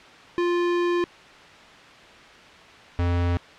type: tone pair in turn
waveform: square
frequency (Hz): 349.2 / 87.3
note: F4 / F2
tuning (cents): 0 / 0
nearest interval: 2 octaves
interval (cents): 2400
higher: first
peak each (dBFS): -21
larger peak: neither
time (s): 0.38-1.04 / 2.99-3.37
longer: first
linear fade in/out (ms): 0
effects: white hiss -46 dBFS RMS until 3.58 s + low-pass 3000 Hz 12 dB/octave